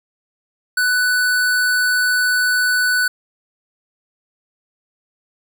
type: tone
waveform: square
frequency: 1491 Hz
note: F#6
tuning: 13 cents sharp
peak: -15 dBFS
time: 0.77-3.08 s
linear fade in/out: 5 ms
effects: none